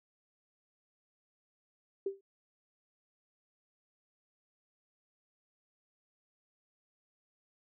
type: tone with exponential decay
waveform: sine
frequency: 392 Hz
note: G4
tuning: in tune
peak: -28 dBFS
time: 2.06-2.21 s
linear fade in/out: 5 ms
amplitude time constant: 32 ms
effects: none